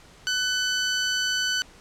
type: tone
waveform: 15% pulse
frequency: 1500 Hz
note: F#6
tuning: 23 cents sharp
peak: -16 dBFS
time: 0.27-1.62 s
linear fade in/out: 0 ms
effects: pink hiss -51 dBFS RMS until 1.8 s + low-pass 8000 Hz 12 dB/octave